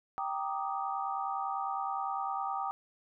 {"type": "chord", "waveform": "sine", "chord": "Eb major seventh", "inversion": "first", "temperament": "equal", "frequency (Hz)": [784, 932.3, 1174.7, 1244.5], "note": ["G5", "Bb5", "D6", "Eb6"], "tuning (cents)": [0, 0, 0, 0], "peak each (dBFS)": [-35, -40, -39, -38], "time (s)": [0.18, 2.71], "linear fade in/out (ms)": 0, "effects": []}